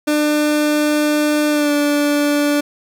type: tone with pitch glide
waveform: 30% pulse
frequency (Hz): 299.2 to 291.4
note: D4 to D4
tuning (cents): +32 to -13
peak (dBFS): -11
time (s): 0.07-2.61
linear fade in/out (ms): 10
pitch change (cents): -45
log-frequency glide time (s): 1.5-1.72
effects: none